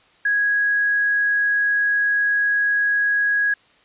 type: tone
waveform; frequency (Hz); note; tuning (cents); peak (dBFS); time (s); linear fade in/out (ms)
sine; 1658; G#6; -3; -16; 0.25-3.54; 5
effects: white hiss -55 dBFS RMS until 3.84 s + resampled to 8000 Hz